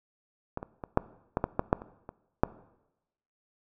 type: clicks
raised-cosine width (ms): 1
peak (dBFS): -18 / -23 / -22 / -7 / -12 / -12 / -11 / -7 / -27 / -26 / -6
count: 11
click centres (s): 0.574 / 0.629 / 0.838 / 0.974 / 1.371 / 1.441 / 1.594 / 1.729 / 1.819 / 2.091 / 2.435
effects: noise-tail reverb RT60 0.9 s tail -19 dB re dry